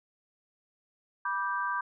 sine chord, G major, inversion first, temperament just, 980 / 1176 / 1568 Hz, B5 / D6 / G6, -14 / +2 / 0 cents, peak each -33 dBFS, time 1.25-1.81 s, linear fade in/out 5 ms, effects none

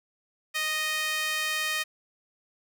sawtooth tone with high-pass filter, 621 Hz, D#5, 3 cents flat, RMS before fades -29 dBFS, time 0.54-1.84 s, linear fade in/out 20 ms, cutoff 2000 Hz, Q 1.7, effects none

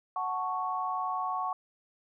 sine chord, F# minor, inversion none, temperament equal, 740 / 880 / 1108.7 Hz, F#5 / A5 / C#6, 0 / 0 / 0 cents, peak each -34 / -37 / -32 dBFS, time 0.16-1.53 s, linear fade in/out 2 ms, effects none

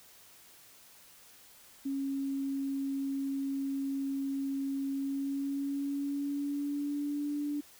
sine tone with pitch glide, 273.9 to 291.9 Hz, C#4 to D4, -21 to -10 cents, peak -31 dBFS, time 1.85-7.61 s, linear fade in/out 10 ms, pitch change +111 cents, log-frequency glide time 4.94-7.34 s, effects white hiss -57 dBFS RMS until 7.79 s

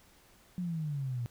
sine exponential sweep, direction down, 183.4 to 116.54 Hz, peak -32 dBFS, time 0.58-1.26 s, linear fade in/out 0 ms, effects pink hiss -62 dBFS RMS until 1.3 s

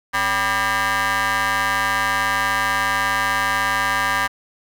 20% pulse ring-modulated tone, 208.2 Hz, G#3, 5 cents sharp, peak -10 dBFS, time 0.13-4.28 s, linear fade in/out 20 ms, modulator 1400 Hz, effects none

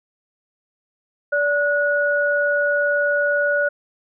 sine tone pair together, 579 / 1459 Hz, D5 / F#6, -25 / -25 cents, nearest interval octave + major third, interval 1600 cents, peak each -19 dBFS, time 1.32-3.69 s, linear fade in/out 10 ms, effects none

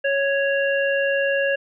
harmonic tone, 554.4 Hz, C#5, in tune, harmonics 1 / 3 / 5, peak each -20 / -23 / -28 dBFS, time 0.04-1.56 s, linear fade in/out 10 ms, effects none

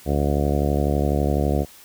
harmonic tone, 72 Hz, D2, 34 cents flat, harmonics 1 / 2 / 3 / 4 / 5 / 6 / 7 / 8 / 9 / 10, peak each -22 / -25 / -27 / -28 / -29 / -30 / -30 / -31 / -32 / -32 dBFS, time 0.05-1.66 s, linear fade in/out 50 ms, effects white hiss -47 dBFS RMS until 1.84 s

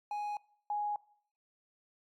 triangle / sine tone pair in turn, 830.6 / 830.6 Hz, G#5 / G#5, 0 / 0 cents, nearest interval unison, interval 0 cents, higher neither, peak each -32 / -31 dBFS, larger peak second, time 0.11-0.37 / 0.7-0.96 s, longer neither, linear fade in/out 2 ms, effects noise-tail reverb RT60 0.6 s tail -22 dB re dry + MP3 96 kbps

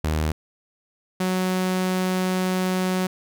sawtooth tone pair in turn, 77.78 / 184.99 Hz, D#2 / F#3, 0 / 0 cents, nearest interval octave + minor third, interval 1500 cents, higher second, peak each -17 dBFS, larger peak neither, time 0.04-0.32 / 1.2-3.07 s, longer second, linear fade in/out 5 ms, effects none

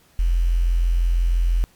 sine tone with quantisation, 43 Hz, F1, 26 cents flat, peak -15 dBFS, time 0.19-1.64 s, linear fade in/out 0 ms, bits 7, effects pink hiss -56 dBFS RMS until 1.75 s + MP3 96 kbps

